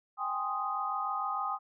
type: chord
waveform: sine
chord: Ab major seventh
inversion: third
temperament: equal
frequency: 784 / 830.6 / 1046.5 / 1244.5 Hz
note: G5 / Ab5 / C6 / Eb6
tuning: 0 / 0 / 0 / 0 cents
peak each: -37 / -39 / -39 / -33 dBFS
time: 0.17-1.59 s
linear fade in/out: 50 ms
effects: none